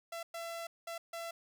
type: tone bursts at uneven times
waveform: sawtooth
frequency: 672 Hz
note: E5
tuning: 33 cents sharp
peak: -36 dBFS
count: 4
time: 0.12-0.23 / 0.34-0.67 / 0.87-0.98 / 1.13-1.31 s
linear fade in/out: 5 ms
effects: none